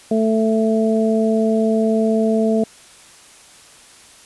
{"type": "harmonic tone", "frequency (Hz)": 221, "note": "A3", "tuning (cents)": 8, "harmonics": [1, 2, 3], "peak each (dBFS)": [-16, -19, -21], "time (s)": [0.11, 2.64], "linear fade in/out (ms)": 5, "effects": ["white hiss -45 dBFS RMS until 4.25 s", "resampled to 24000 Hz"]}